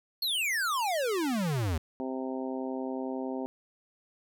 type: exponential sweep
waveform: square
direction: down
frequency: 4415 to 75 Hz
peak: -28 dBFS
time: 0.22-1.78 s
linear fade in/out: 5 ms
type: harmonic tone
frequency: 130.81 Hz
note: C3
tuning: in tune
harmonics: 2 / 3 / 4 / 5 / 6 / 7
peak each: -34 / -38 / -40 / -42 / -44 / -45 dBFS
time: 2-3.46 s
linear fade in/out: 0 ms
effects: none